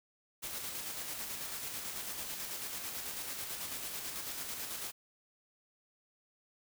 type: noise with tremolo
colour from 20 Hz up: white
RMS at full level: -40 dBFS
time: 0.42-4.92 s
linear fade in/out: 20 ms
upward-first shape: square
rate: 9.1 Hz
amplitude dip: 30%
effects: none